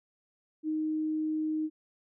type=tone; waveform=sine; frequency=311.1 Hz; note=D#4; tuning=in tune; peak=-28 dBFS; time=0.63-1.7 s; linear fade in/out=50 ms; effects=none